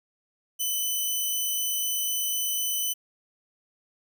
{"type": "tone", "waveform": "5% pulse", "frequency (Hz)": 3008, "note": "F#7", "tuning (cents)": 28, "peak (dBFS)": -17, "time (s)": [0.59, 2.94], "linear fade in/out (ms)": 20, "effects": []}